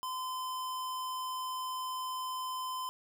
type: tone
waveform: square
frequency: 1025 Hz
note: C6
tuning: 36 cents flat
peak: -36 dBFS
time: 0.03-2.89 s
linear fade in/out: 0 ms
effects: none